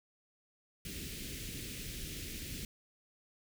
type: band-stop noise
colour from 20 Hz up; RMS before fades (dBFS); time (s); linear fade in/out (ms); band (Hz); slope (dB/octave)
pink; -43; 0.85-2.65; 2; 390 to 2100; 24
effects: none